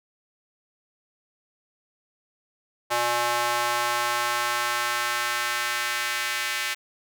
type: tone with high-pass filter sweep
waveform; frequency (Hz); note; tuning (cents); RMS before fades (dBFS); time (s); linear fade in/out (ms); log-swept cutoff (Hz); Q
square; 120; B2; -49; -26; 2.9-6.75; 20; 780 to 2000; 1.5
effects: none